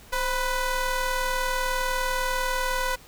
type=ring-modulated tone; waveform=20% pulse; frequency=501 Hz; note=B4; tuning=25 cents sharp; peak=-16 dBFS; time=0.12-2.96 s; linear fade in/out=10 ms; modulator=481 Hz; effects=pink hiss -50 dBFS RMS until 3.07 s